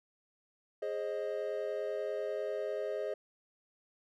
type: chord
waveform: triangle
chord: Ab major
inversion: none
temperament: equal with one note detuned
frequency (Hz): 415.3 / 532.1 / 622.3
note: Ab4 / C5 / Eb5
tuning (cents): 0 / +29 / 0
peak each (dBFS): -36 / -37 / -36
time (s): 0.82-3.14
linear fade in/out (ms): 5
effects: none